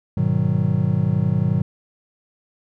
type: chord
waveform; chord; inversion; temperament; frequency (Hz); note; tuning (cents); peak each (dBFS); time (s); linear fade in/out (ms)
triangle; G# minor seventh; none; just; 103.83 / 124.59 / 155.74 / 186.89; G#2 / B2 / D#3 / F#3; 0 / +16 / +2 / +18; -21 / -20 / -19 / -21; 0.17-1.62; 5
effects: none